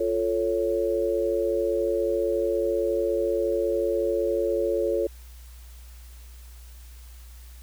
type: chord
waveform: sine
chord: F augmented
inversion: none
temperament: equal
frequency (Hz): 349.2 / 440 / 554.4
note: F4 / A4 / C#5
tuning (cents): 0 / 0 / 0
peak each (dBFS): -27 / -26 / -26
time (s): 0-5.07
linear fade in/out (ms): 5
effects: added 60 Hz sine -42 dBFS peak until 7.62 s + white hiss -54 dBFS RMS until 7.62 s

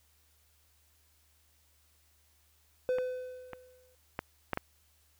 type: tone with exponential decay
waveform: triangle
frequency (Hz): 506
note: B4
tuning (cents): +42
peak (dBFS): -24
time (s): 2.89-3.95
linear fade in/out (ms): 0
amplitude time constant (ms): 230
type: clicks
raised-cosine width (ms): 0.5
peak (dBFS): -24 / -25 / -18 / -15 / -17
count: 5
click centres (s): 2.985 / 3.533 / 4.191 / 4.533 / 4.574
effects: added 75 Hz sine -69 dBFS peak until 5.19 s + white hiss -69 dBFS RMS until 5.19 s

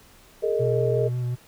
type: chord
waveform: sine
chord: Ab suspended second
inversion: none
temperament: equal with one note detuned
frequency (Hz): 415.3 / 458.9 / 622.3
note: Ab4 / Bb4 / Eb5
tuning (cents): 0 / -27 / 0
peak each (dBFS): -25 / -24 / -28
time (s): 0.42-1.09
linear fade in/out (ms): 20
type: tone with vibrato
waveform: triangle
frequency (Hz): 123.3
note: B2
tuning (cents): -2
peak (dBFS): -22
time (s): 0.59-1.36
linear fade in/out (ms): 20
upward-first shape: square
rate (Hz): 5.5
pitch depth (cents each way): 14
effects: pink hiss -53 dBFS RMS until 1.47 s

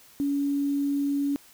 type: tone with quantisation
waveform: sine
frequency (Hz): 282.5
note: C#4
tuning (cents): +33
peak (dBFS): -23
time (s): 0.2-1.36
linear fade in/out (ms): 0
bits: 8
effects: white hiss -54 dBFS RMS until 1.53 s

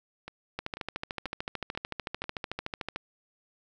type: two click trains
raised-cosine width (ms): 0.3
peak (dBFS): -24 / -17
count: 5 / 33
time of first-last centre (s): 0.28-2.241 / 0.59-2.96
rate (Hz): 2.04 / 13.5
effects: none

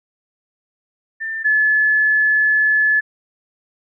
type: tone pair in turn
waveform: sine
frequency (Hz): 1788 / 1721.7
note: A6 / A6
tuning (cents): +27 / -38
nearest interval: minor second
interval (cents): 65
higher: first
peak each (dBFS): -22 / -12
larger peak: second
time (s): 1.2-1.44 / 1.44-3.01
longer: second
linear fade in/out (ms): 20
effects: none

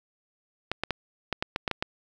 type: clicks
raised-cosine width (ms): 0.3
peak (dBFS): -11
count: 9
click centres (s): 0.716 / 0.836 / 0.907 / 1.327 / 1.425 / 1.561 / 1.678 / 1.713 / 1.825
effects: 8-bit

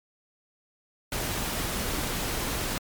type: noise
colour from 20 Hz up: pink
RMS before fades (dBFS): -30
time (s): 1.12-2.78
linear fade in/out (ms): 2
effects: MP3 96 kbps

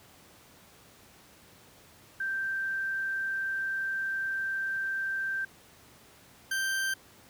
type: tone pair in turn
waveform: sine / 40% pulse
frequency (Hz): 1568 / 1568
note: G6 / G6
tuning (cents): 0 / 0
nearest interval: unison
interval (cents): 0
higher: neither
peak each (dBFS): -29 / -27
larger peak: second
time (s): 2.2-5.45 / 6.51-6.94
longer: first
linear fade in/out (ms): 5
effects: pink hiss -56 dBFS RMS until 7.29 s + high-pass 80 Hz 12 dB/octave

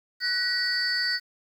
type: tone cluster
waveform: sine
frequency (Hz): 1491 / 1913 / 4539 / 4948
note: F#6 / A#6 / C#8 / D#8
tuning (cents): +13 / +44 / +40 / -10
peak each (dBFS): -30 / -28 / -26 / -33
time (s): 0.2-1.2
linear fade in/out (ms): 50
effects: tanh soft clip ceiling -16 dBFS + 9-bit

